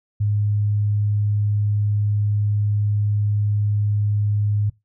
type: tone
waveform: sine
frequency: 103.83 Hz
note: G#2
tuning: in tune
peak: -17 dBFS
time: 0.2-4.7 s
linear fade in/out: 10 ms
effects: noise-tail reverb RT60 0.2 s tail -21 dB re dry